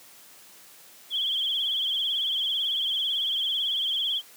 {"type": "tone with vibrato", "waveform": "sine", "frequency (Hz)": 3255, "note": "G#7", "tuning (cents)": -36, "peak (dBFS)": -24, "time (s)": [1.1, 4.22], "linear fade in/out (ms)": 50, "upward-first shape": "triangle", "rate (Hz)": 18, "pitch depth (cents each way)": 110, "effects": ["white hiss -51 dBFS RMS until 4.36 s", "high-pass 150 Hz 12 dB/octave"]}